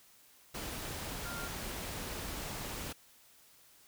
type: tone in noise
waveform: sine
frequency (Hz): 1396.9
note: F6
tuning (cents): 0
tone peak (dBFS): -43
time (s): 1.25-1.48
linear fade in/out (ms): 10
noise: pink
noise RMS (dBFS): -41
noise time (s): 0.54-2.93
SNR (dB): -5
effects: white hiss -62 dBFS RMS until 3.87 s